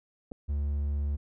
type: clicks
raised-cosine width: 2 ms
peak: -33 / -26 dBFS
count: 2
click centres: 0.315 / 0.319 s
type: tone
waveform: triangle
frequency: 72.1 Hz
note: D2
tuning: 31 cents flat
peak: -25 dBFS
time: 0.48-1.17 s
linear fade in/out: 20 ms
effects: none